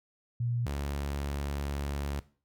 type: tone pair in turn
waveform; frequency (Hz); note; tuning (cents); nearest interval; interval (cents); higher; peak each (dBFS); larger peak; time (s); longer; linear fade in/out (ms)
sine / sawtooth; 119.3 / 70.94; A#2 / C#2; +41 / +41; major sixth; 900; first; -28; neither; 0.4-0.66 / 0.66-2.2; second; 5
effects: noise-tail reverb RT60 0.4 s tail -18 dB re dry